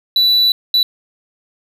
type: tone bursts at uneven times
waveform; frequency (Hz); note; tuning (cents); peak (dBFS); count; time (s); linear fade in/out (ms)
triangle; 3959; B7; +3; -8; 2; 0.16-0.52 / 0.74-0.83; 2
effects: none